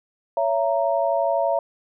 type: chord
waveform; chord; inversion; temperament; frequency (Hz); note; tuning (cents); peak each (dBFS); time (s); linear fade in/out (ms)
sine; A# diminished; first; just; 559.4 / 671.3 / 932.3; C#5 / E5 / A#5; +16 / +31 / 0; -23 / -21 / -26; 0.37-1.59; 2
effects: none